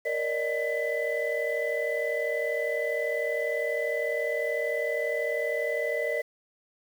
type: tone cluster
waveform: sine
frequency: 466.4 / 579 / 619 / 2000 Hz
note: A#4 / D5 / D#5 / B6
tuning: +1 / -25 / -9 / +21 cents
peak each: -31 dBFS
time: 0.05-6.22 s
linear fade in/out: 10 ms
effects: tanh soft clip ceiling -18 dBFS + 8-bit